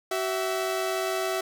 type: tone pair together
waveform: sawtooth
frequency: 378.3 / 659.3 Hz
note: F#4 / E5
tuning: +38 / 0 cents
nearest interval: minor seventh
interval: 962 cents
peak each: -25 dBFS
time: 0.11-1.41 s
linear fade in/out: 5 ms
effects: none